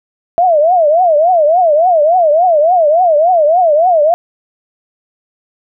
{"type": "tone with vibrato", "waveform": "sine", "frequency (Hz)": 659.3, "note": "E5", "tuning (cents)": 0, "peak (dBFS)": -6, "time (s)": [0.38, 4.14], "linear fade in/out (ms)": 0, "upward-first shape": "triangle", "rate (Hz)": 3.5, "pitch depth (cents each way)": 240, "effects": []}